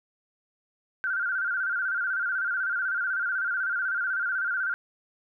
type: tone with vibrato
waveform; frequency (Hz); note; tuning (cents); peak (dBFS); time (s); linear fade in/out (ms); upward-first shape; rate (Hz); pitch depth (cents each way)
sine; 1471; F#6; -11; -25; 1.04-4.74; 0; square; 16; 74
effects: none